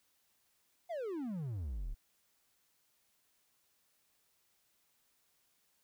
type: exponential sweep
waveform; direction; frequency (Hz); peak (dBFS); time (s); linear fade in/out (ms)
triangle; down; 727 to 32.11; -35; 0.89-1.95; 20
effects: white hiss -75 dBFS RMS until 5.83 s